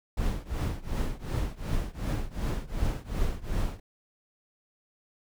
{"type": "noise with tremolo", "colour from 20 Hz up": "brown", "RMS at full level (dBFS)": -26, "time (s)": [0.17, 3.8], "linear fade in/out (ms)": 5, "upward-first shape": "triangle", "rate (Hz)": 2.7, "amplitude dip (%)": 95, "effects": []}